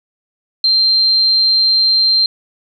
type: tone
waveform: sine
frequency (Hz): 4155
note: C8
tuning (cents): -13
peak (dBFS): -9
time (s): 0.64-2.26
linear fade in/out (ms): 2
effects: none